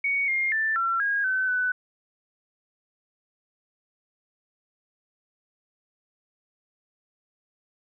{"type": "tone with pitch steps", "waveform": "sine", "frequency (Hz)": [2235, 2124, 1770, 1356, 1635, 1524, 1497], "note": ["C#7", "C7", "A6", "E6", "G#6", "G6", "F#6"], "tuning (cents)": [14, 25, 10, 49, -28, -49, 20], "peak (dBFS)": -22, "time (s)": [0.04, 1.72], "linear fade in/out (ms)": 5, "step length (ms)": 240, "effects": []}